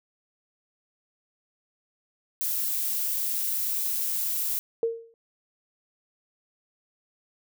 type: noise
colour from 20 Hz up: violet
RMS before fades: -28 dBFS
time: 2.41-4.59 s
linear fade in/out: 0 ms
type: tone with exponential decay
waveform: sine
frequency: 458.9 Hz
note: A#4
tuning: 27 cents flat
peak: -19 dBFS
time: 4.83-5.14 s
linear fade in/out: 1 ms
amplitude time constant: 67 ms
effects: none